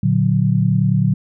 sine chord, Bb augmented, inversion none, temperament equal, 116.54 / 146.83 / 185 Hz, Bb2 / D3 / F#3, 0 / 0 / 0 cents, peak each -17 dBFS, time 0.03-1.14 s, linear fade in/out 5 ms, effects none

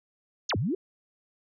sine exponential two-way sweep, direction down then up, 7459 to 88.1 to 414.7 Hz, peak -25 dBFS, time 0.49-0.75 s, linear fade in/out 5 ms, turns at 0.57 s, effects none

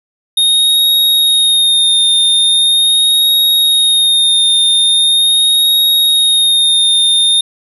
square tone with vibrato, 3702 Hz, A#7, 13 cents flat, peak -8 dBFS, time 0.37-7.41 s, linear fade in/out 5 ms, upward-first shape sine, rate 0.41 Hz, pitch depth 28 cents each way, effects none

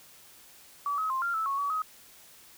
sine tone with pitch steps, 1146 / 1276 / 1053 / 1389 / 1311 / 1103 / 1137 / 1265 Hz, D6 / D#6 / C6 / F6 / E6 / C#6 / C#6 / D#6, -43 / +43 / +11 / -10 / -10 / -9 / +44 / +28 cents, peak -27 dBFS, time 0.86-1.82 s, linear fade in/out 2 ms, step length 120 ms, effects white hiss -54 dBFS RMS until 2.57 s

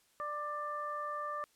harmonic tone, 592 Hz, D5, 14 cents sharp, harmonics 1 / 2 / 3, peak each -43 / -37 / -48 dBFS, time 0.2-1.44 s, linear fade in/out 0 ms, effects white hiss -70 dBFS RMS until 1.55 s + low-pass 12000 Hz 12 dB/octave

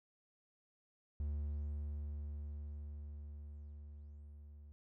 triangle tone with level ramp, 73.42 Hz, D2, in tune, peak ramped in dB -34 to -51 dBFS, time 1.2-4.72 s, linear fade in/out 0 ms, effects none

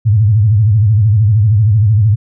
sine tone with vibrato, 106.3 Hz, G#2, 41 cents sharp, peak -6 dBFS, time 0.05-2.16 s, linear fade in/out 20 ms, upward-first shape sine, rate 13 Hz, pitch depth 150 cents each way, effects none

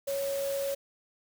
sine tone in noise, 554.4 Hz, C#5, in tune, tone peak -29 dBFS, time 0.07-0.75 s, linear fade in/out 10 ms, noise white, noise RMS -41 dBFS, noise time 0.07-0.75 s, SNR +9 dB, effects none

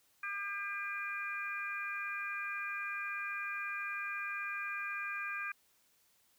harmonic tone, 400.9 Hz, G4, 39 cents sharp, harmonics 3 / 4 / 5 / 6, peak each -43 / -40 / -51 / -41 dBFS, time 0.23-5.52 s, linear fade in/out 5 ms, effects white hiss -71 dBFS RMS until 6.38 s

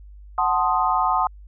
sine chord, F# diminished seventh, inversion none, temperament equal, 740 / 880 / 1046.5 / 1244.5 Hz, F#5 / A5 / C6 / Eb6, 0 / 0 / 0 / 0 cents, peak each -23 dBFS, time 0.38-1.27 s, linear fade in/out 2 ms, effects added 50 Hz sine -40 dBFS peak until 1.47 s

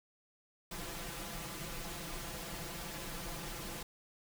pink noise with comb filter, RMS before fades -43 dBFS, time 0.71-3.83 s, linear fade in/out 5 ms, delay 5.9 ms, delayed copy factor +0.9, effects none

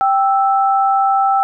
sine tone pair together, 784 / 1318.5 Hz, G5 / E6, 0 / 0 cents, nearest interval major sixth, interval 900 cents, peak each -12 / -17 dBFS, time 0.01-1.43 s, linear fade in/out 0 ms, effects none

